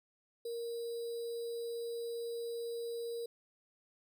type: tone with sample-and-hold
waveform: sine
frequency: 467.7 Hz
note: A#4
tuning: 6 cents sharp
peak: -37 dBFS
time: 0.45-3.26 s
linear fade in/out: 5 ms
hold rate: 4410 Hz
effects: none